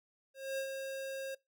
square tone with ADSR envelope, 538 Hz, C5, 48 cents sharp, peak -34 dBFS, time 0.34-1.35 s, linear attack 240 ms, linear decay 85 ms, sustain -5 dB, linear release 8 ms, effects noise-tail reverb RT60 0.2 s tail -23 dB re dry

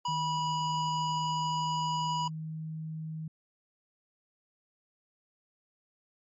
square tone, 976 Hz, B5, 21 cents flat, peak -30 dBFS, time 0.05-2.28 s, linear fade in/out 5 ms
sine tone with pitch glide, 155.56 to 158.19 Hz, D#3 to D#3, 0 to +29 cents, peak -35 dBFS, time 0.08-3.28 s, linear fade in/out 5 ms, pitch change +29 cents, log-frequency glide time 0.18-2.65 s
effects low-pass 9000 Hz 12 dB/octave + MP3 32 kbps

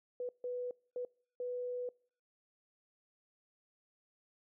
sine tone bursts at uneven times, 493.9 Hz, B4, in tune, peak -36 dBFS, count 4, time 0.2-0.29 / 0.44-0.71 / 0.96-1.05 / 1.4-1.89 s, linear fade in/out 2 ms, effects noise-tail reverb RT60 0.5 s tail -26 dB re dry

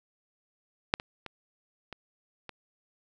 clicks, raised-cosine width 0.3 ms, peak -6 / -21 / -23 / -24 / -24 dBFS, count 5, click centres 0.939 / 0.999 / 1.263 / 1.927 / 2.493 s, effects none

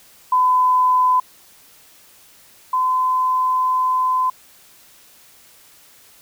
sine tone pair in turn, 1010 / 1020.6 Hz, B5 / C6, +39 / -43 cents, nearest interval unison, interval 18 cents, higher second, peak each -12 / -15 dBFS, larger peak first, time 0.32-1.2 / 2.73-4.3 s, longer second, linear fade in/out 5 ms, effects white hiss -49 dBFS RMS until 6.21 s

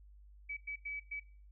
sine tone bursts at uneven times, 2288 Hz, D7, 46 cents flat, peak -38 dBFS, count 4, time 0.49-0.57 / 0.67-0.76 / 0.85-1 / 1.11-1.2 s, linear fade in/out 10 ms, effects noise-tail reverb RT60 0.5 s tail -21 dB re dry + added 50 Hz sine -55 dBFS peak until 1.51 s

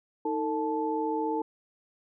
sine tone cluster, 313.9 / 450.4 / 873 Hz, D#4 / A4 / A5, +15 / +40 / -14 cents, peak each -31 dBFS, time 0.25-1.42 s, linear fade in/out 5 ms, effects none

